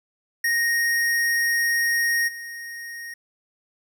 square tone with level steps, 1864.7 Hz, A#6, in tune, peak -20 / -34 dBFS, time 0.44-3.14 s, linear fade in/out 5 ms, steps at 2.27 s, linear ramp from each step 20 ms, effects 10-bit

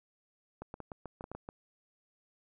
clicks, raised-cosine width 1 ms, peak -28 dBFS, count 10, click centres 0.62 / 0.741 / 0.803 / 0.918 / 1.057 / 1.209 / 1.241 / 1.316 / 1.35 / 1.489 s, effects none

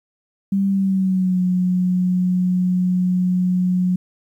sine tone with pitch glide, 196 to 181.82 Hz, G3 to F#3, 0 to -30 cents, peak -15 dBFS, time 0.52-3.96 s, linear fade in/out 5 ms, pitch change -130 cents, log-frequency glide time 0.7-1.41 s, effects 9-bit

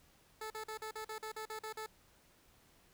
15% pulse tone bursts, 435.7 Hz, A4, 17 cents flat, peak -35 dBFS, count 11, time 0.41-1.863 s, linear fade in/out 5 ms, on 93 ms, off 43 ms, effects pink hiss -67 dBFS RMS until 2.93 s

